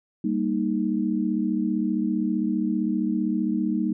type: chord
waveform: sine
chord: Eb major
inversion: first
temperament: equal with one note detuned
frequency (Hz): 197.82 / 233.1 / 311.1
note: G3 / Bb3 / Eb4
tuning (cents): +16 / 0 / 0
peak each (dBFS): -26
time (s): 0.24-3.93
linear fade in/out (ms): 5
effects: none